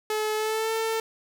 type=tone with pitch glide; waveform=sawtooth; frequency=429.8 to 447 Hz; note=A4 to A4; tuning=-41 to +27 cents; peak=-21 dBFS; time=0.1-1 s; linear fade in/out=2 ms; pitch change=+68 cents; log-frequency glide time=0.35-0.72 s; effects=none